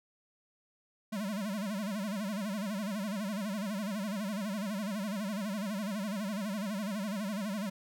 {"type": "tone with vibrato", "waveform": "square", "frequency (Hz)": 203.9, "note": "G#3", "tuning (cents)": -32, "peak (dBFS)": -34, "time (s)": [1.12, 7.7], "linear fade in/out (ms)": 10, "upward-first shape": "sine", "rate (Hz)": 12, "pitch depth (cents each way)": 150, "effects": []}